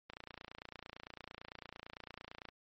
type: click train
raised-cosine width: 0.3 ms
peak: -30 dBFS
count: 70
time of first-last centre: 0.1-2.488 s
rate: 28.9 Hz
effects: MP3 32 kbps